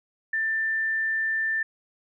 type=tone; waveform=sine; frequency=1780 Hz; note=A6; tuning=20 cents sharp; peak=-23 dBFS; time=0.33-1.63 s; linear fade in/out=5 ms; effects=none